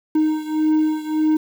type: beating tone pair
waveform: triangle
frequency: 309.8 / 311.5 Hz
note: D#4 / D#4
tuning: -7 / +2 cents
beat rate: 1.7 Hz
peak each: -16 / -19 dBFS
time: 0.15-1.37 s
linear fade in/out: 5 ms
effects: 7-bit